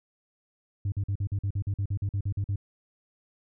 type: tone bursts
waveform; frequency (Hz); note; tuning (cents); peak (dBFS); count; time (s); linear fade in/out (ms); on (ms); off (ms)
sine; 99.4; G2; +25; -23; 15; 0.85-2.559; 5; 71; 46
effects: tanh soft clip ceiling -24 dBFS